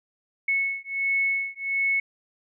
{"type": "beating tone pair", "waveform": "sine", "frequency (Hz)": [2200, 2201.4], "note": ["C#7", "C#7"], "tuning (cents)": [-14, -13], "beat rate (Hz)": 1.4, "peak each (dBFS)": -26, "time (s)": [0.48, 2], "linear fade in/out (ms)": 5, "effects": []}